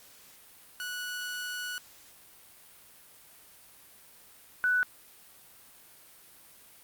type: tone pair in turn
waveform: sawtooth / sine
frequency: 1472 / 1487.4 Hz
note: F#6 / F#6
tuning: -9 / +9 cents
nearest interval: unison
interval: 18 cents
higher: second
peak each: -31 / -23 dBFS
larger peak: second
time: 0.8-1.78 / 4.64-4.83 s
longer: first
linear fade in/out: 0 ms
effects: white hiss -55 dBFS RMS until 6.83 s + Opus 48 kbps